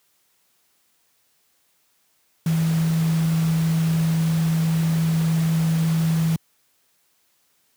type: tone in noise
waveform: sine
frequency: 162.4 Hz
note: E3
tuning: 26 cents flat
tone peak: -17 dBFS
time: 2.46-6.36 s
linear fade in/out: 2 ms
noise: pink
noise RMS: -34 dBFS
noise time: 2.46-6.36 s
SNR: +14 dB
effects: white hiss -65 dBFS RMS until 7.76 s + high-pass 80 Hz 12 dB/octave